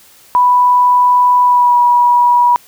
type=tone with pitch glide; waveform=sine; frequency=987.8 to 969.7 Hz; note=B5 to B5; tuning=0 to -32 cents; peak=-6 dBFS; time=0.35-2.56 s; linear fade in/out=0 ms; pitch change=-32 cents; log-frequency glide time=1.43-1.77 s; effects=white hiss -44 dBFS RMS until 2.67 s